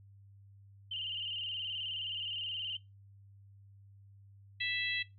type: tone with vibrato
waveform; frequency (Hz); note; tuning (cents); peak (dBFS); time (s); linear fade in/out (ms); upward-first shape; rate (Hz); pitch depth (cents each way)
sine; 2960; F#7; 0; -36; 0.91-2.77; 5; square; 19; 68
type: harmonic tone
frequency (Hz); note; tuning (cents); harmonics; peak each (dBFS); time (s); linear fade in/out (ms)
659.3; E5; 0; 3 / 4 / 5 / 6; -37 / -38 / -39 / -40; 4.6-5.03; 10
effects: noise-tail reverb RT60 0.2 s tail -18 dB re dry + added 99 Hz sine -55 dBFS peak until 5.18 s